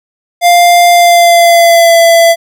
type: tone with pitch glide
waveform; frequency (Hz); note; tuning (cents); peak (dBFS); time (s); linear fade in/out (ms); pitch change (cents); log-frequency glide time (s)
square; 698.5 to 671.2; F5 to E5; 0 to +31; -3; 0.41-2.36; 50; -69; 0.9-1.97
effects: none